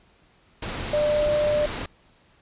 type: tone in noise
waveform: sine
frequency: 597 Hz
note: D5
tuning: 28 cents sharp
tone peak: -19 dBFS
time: 0.93-1.66 s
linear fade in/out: 5 ms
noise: pink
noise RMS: -31 dBFS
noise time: 0.62-1.86 s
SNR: +9 dB
effects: pink hiss -59 dBFS RMS until 2.41 s + resampled to 8000 Hz